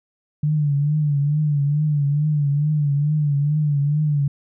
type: tone with vibrato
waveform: sine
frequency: 147.1 Hz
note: D3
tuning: 3 cents sharp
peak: -16 dBFS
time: 0.43-4.28 s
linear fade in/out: 5 ms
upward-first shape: triangle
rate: 2.3 Hz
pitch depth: 84 cents each way
effects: none